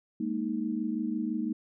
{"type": "chord", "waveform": "sine", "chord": "Ab suspended second", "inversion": "none", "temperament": "just", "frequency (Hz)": [207.7, 233.6, 311.5], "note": ["Ab3", "Bb3", "Eb4"], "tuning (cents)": [0, 4, 2], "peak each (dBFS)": [-34, -32, -33], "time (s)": [0.2, 1.53], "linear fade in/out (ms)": 5, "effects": []}